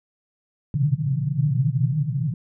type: band-pass noise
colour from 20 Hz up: white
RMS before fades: -22 dBFS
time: 0.74-2.34 s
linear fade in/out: 2 ms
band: 120 to 160 Hz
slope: 96 dB/octave
effects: none